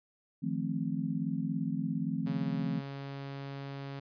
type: chord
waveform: sine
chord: F dominant seventh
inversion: third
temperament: just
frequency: 157.15 / 174.61 / 218.3 / 261.9 Hz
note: Eb3 / F3 / A3 / C4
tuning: +18 / 0 / -13 / +2 cents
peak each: -36 dBFS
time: 0.42-2.81 s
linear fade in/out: 20 ms
type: tone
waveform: sawtooth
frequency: 138.59 Hz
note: C#3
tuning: in tune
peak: -35 dBFS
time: 2.26-4 s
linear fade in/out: 10 ms
effects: resampled to 11025 Hz